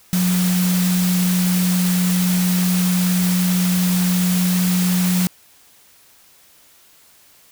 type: tone in noise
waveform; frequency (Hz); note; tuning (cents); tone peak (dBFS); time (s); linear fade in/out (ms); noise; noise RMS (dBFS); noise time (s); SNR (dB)
sine; 180.9; F#3; -39; -15; 0.13-5.27; 0; white; -25; 0.13-5.27; +7
effects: white hiss -51 dBFS RMS until 7.51 s